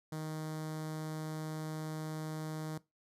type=tone with notch filter; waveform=sawtooth; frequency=156.2 Hz; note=D#3; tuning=7 cents sharp; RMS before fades=-40 dBFS; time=0.12-2.78 s; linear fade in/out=5 ms; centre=2600 Hz; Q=1.3; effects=noise-tail reverb RT60 0.2 s tail -19 dB re dry + resampled to 32000 Hz